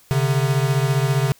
square beating tone pair, 132.5 / 147.5 Hz, C3 / D3, +22 / +8 cents, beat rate 15 Hz, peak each -19 / -22 dBFS, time 0.11-1.32 s, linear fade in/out 0 ms, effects white hiss -53 dBFS RMS until 1.39 s

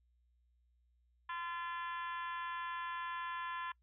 harmonic tone with a mistuned harmonic, 342.2 Hz, F4, 35 cents flat, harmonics 3 / 4 / 5 / 6 / 7 / 8 / 9 / 10, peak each -41 / -49 / -45 / -56 / -55 / -56 / -57 / -58 dBFS, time 1.29-3.72 s, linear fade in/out 5 ms, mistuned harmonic 5, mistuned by +21 cents, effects noise-tail reverb RT60 0.1 s tail -25 dB re dry + added 60 Hz sine -70 dBFS peak until 3.82 s

